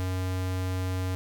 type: tone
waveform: square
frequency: 92.5 Hz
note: F#2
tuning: in tune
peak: -28 dBFS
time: 0-1.15 s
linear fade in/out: 0 ms
effects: none